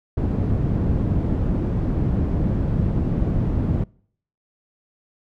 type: low-pass noise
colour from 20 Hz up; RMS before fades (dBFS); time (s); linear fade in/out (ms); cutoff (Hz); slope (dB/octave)
white; -21; 0.17-3.84; 5; 170; 12
effects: noise-tail reverb RT60 0.6 s tail -26 dB re dry